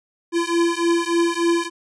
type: beating tone pair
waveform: square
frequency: 338 / 341.4 Hz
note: E4 / F4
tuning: +43 / -39 cents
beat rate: 3.4 Hz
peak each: -21 dBFS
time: 0.32-1.7 s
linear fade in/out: 50 ms
effects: resampled to 22050 Hz